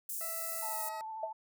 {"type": "high-pass noise", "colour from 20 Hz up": "white", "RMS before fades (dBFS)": -39, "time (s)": [0.09, 0.89], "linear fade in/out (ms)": 2, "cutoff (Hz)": 7300, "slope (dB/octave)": 24}
{"type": "tone with pitch glide", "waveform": "20% pulse", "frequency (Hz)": [659.3, 638.7], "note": ["E5", "D#5"], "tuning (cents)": [0, 45], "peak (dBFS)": -38, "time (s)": [0.21, 1.01], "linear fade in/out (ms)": 0, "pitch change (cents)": -55, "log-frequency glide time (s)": [0.63, 0.85]}
{"type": "tone with vibrato", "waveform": "sine", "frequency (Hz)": 880, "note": "A5", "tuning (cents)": 0, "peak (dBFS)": -39, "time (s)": [0.62, 1.33], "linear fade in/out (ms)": 10, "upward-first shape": "triangle", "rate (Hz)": 13, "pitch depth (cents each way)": 25}
{"type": "tone with exponential decay", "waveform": "sine", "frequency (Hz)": 650, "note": "E5", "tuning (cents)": -24, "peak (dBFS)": -29, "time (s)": [1.23, 1.33], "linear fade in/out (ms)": 5, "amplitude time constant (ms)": 20}
{"effects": []}